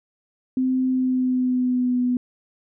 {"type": "tone with pitch glide", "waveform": "sine", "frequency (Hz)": [258.2, 248], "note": ["C4", "B3"], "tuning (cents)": [-23, 7], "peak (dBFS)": -18, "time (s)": [0.57, 2.17], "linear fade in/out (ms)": 2, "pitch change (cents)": -70, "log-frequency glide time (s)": [0.89, 2], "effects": []}